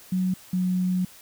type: tone pair in turn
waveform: sine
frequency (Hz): 185 / 182.98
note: F#3 / F#3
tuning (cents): 0 / -19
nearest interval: unison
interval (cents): 19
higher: first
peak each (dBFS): -21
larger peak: neither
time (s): 0.12-0.34 / 0.53-1.05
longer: second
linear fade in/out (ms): 5
effects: white hiss -49 dBFS RMS until 1.21 s